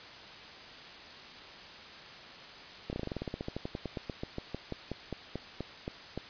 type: slowing click train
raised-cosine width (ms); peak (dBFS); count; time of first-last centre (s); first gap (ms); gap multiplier
2; -22; 29; 2.9-6.176; 29; 1.09
effects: white hiss -48 dBFS RMS until 6.29 s + resampled to 11025 Hz